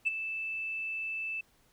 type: tone with ADSR envelope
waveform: sine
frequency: 2637 Hz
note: E7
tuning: in tune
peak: -22 dBFS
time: 0.05-1.41 s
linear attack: 23 ms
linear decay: 20 ms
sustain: -11 dB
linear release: 6 ms
effects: tanh soft clip ceiling -20 dBFS + pink hiss -67 dBFS RMS until 1.72 s